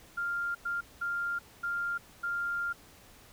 sine tone bursts at uneven times, 1396.9 Hz, F6, in tune, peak -30 dBFS, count 5, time 0.17-0.55 / 0.65-0.81 / 1.01-1.39 / 1.63-1.98 / 2.23-2.73 s, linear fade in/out 10 ms, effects pink hiss -56 dBFS RMS until 3.32 s

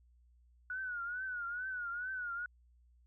sine tone with vibrato, 1462 Hz, F#6, 21 cents flat, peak -37 dBFS, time 0.7-2.46 s, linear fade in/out 2 ms, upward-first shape triangle, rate 2.3 Hz, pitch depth 110 cents each way, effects added 60 Hz sine -63 dBFS peak until 3.06 s

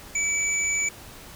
sine tone pair together, 2300 / 6954 Hz, D7 / A8, -37 / -21 cents, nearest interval octave + perfect fifth, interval 1916 cents, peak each -25 dBFS, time 0.15-0.89 s, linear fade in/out 5 ms, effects pink hiss -44 dBFS RMS until 1.35 s

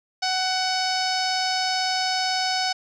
sawtooth tone with low-pass filter, 747 Hz, F#5, 16 cents sharp, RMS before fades -24 dBFS, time 0.22-2.73 s, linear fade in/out 10 ms, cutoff 5100 Hz, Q 5.7, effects none

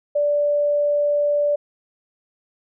sine tone, 584 Hz, D5, 10 cents flat, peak -16 dBFS, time 0.15-1.56 s, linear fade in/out 10 ms, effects none

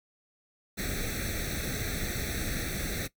pink noise with comb filter, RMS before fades -33 dBFS, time 0.77-3.08 s, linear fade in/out 20 ms, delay 0.5 ms, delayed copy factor +1, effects noise-tail reverb RT60 0.1 s tail -18 dB re dry

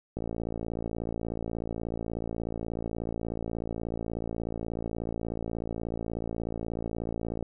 click train, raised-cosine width 2 ms, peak -20 dBFS, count 411, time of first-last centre 0.17-7.427 s, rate 56.5 Hz, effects none

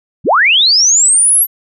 sine linear sweep, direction up, 77.78 to 11750 Hz, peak -6 dBFS, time 0.24-1.47 s, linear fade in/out 50 ms, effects none

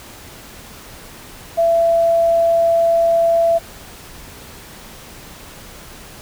sine tone, 670 Hz, E5, 28 cents sharp, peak -11 dBFS, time 1.57-3.59 s, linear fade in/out 20 ms, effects pink hiss -38 dBFS RMS until 6.21 s

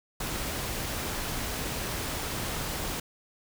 pink noise, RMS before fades -33 dBFS, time 0.2-3 s, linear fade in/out 5 ms, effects none

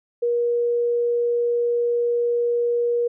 sine tone, 476.5 Hz, A#4, 38 cents sharp, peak -18 dBFS, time 0.22-3.08 s, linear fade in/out 10 ms, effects none

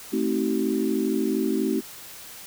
sine chord, A diminished seventh, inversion none, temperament just, 220 / 264 / 316.8 / 380.2 Hz, A3 / C4 / Eb4 / Gb4, 0 / +16 / +31 / +47 cents, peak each -27 dBFS, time 0.12-1.81 s, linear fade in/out 20 ms, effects white hiss -42 dBFS RMS until 2.46 s

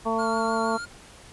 harmonic tone, 224.8 Hz, A3, 37 cents sharp, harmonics 1 / 2 / 3 / 4 / 5, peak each -29 / -29 / -29 / -29 / -29 dBFS, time 0.05-0.78 s, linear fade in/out 20 ms
square tone with vibrato, 1400 Hz, F6, 4 cents sharp, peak -33 dBFS, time 0.18-0.86 s, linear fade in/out 20 ms, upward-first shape triangle, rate 6.4 Hz, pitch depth 31 cents each way
effects pink hiss -48 dBFS RMS until 1.32 s + resampled to 24000 Hz

